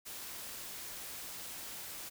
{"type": "noise", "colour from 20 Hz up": "white", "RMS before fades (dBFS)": -45, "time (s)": [0.05, 2.1], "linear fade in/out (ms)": 20, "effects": []}